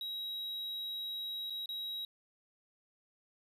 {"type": "tone with dropouts", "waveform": "triangle", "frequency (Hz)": 3840, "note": "B7", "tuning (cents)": -49, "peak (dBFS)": -36, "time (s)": [0.01, 2.05], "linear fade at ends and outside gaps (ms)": 2, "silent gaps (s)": [[1.499, 1.504], [1.659, 1.69]], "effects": []}